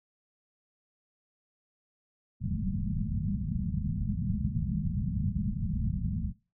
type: low-pass noise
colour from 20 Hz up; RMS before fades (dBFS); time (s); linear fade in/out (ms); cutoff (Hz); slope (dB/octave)
white; -31; 2.4-6.33; 50; 220; 96
effects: noise-tail reverb RT60 0.3 s tail -18 dB re dry